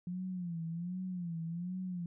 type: tone with vibrato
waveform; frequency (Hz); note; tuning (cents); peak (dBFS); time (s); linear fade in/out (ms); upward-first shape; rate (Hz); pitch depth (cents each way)
sine; 174.61; F3; 0; -36; 0.07-2.06; 2; sine; 1.3; 110
effects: none